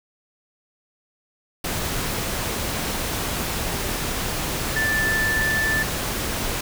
sine tone in noise, 1760 Hz, A6, in tune, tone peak -20 dBFS, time 4.76-5.83 s, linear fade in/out 5 ms, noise pink, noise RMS -26 dBFS, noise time 1.64-6.61 s, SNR +3 dB, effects none

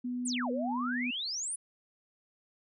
sine tone, 246.9 Hz, B3, in tune, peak -32 dBFS, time 0.04-1.11 s, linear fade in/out 10 ms
sine exponential two-way sweep, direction down then up, 10160 to 467.2 to 10160 Hz, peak -33 dBFS, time 0.25-1.56 s, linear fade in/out 10 ms, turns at 0.51 s
effects none

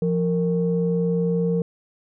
sine tone pair together, 172.8 / 461.3 Hz, F3 / A#4, -18 / -18 cents, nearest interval octave + perfect fourth, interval 1700 cents, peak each -20 / -22 dBFS, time 0.02-1.62 s, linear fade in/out 2 ms, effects tanh soft clip ceiling -11 dBFS

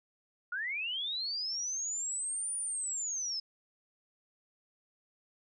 sine linear two-way sweep, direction up then down, 1392 to 9550 to 5070 Hz, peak -33 dBFS, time 0.52-3.4 s, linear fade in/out 5 ms, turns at 2.57 s, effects none

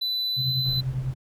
triangle tone with pitch glide, 3993 to 4023 Hz, B7 to B7, +18 to +31 cents, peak -23 dBFS, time 0.01-0.81 s, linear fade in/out 10 ms, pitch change +13 cents, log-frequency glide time 0.31-0.47 s
sine tone with tremolo, 129.9 Hz, C3, 12 cents flat, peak -22 dBFS, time 0.36-1.15 s, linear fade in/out 50 ms, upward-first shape triangle, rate 10 Hz, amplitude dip 75%
brown noise, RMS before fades -39 dBFS, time 0.65-1.14 s, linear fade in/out 2 ms
effects none

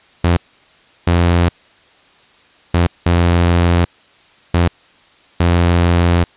sawtooth tone bursts at uneven times, 86.5 Hz, F2, 16 cents flat, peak -6 dBFS, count 6, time 0.24-0.37 / 1.07-1.49 / 2.74-2.87 / 3.06-3.85 / 4.54-4.68 / 5.4-6.24 s, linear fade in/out 5 ms, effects white hiss -49 dBFS RMS until 6.36 s + resampled to 8000 Hz

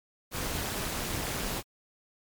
pink noise with amplitude modulation, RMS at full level -30 dBFS, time 0.31-1.63 s, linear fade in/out 50 ms, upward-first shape sine, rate 216 Hz, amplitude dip 70%, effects MP3 96 kbps

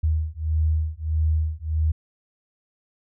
sine beating tone pair, 77.78 / 79.38 Hz, D#2 / D#2, 0 / +35 cents, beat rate 1.6 Hz, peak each -23 dBFS, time 0.03-1.92 s, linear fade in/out 10 ms, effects none

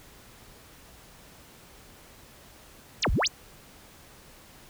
sine exponential two-way sweep, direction down then up, 8870 to 32.7 to 8170 Hz, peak -22 dBFS, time 3.02-3.28 s, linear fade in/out 10 ms, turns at 3.11 s, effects pink hiss -52 dBFS RMS until 4.69 s

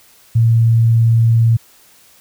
sine tone, 114.7 Hz, A#2, 28 cents flat, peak -8 dBFS, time 0.35-1.57 s, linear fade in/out 10 ms, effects white hiss -48 dBFS RMS until 2.2 s

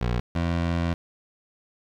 20% pulse tone pair in turn, 60 / 85.01 Hz, B1 / F2, -49 / -46 cents, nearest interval tritone, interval 603 cents, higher second, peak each -18 dBFS, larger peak neither, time 0.01-0.2 / 0.35-0.94 s, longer second, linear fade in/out 5 ms, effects low-pass 4000 Hz 12 dB/octave + 9-bit

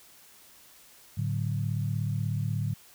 sine tone cluster, 107.5 / 144 / 184.3 Hz, A2 / D3 / F#3, -40 / -34 / -7 cents, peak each -29 / -31 / -37 dBFS, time 1.17-2.74 s, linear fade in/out 10 ms, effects white hiss -55 dBFS RMS until 2.94 s

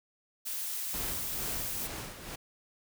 blue noise, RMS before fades -36 dBFS, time 0.45-1.88 s, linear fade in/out 20 ms
pink noise with tremolo, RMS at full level -39 dBFS, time 0.93-2.36 s, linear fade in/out 10 ms, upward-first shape sine, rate 2.2 Hz, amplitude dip 60%
effects none

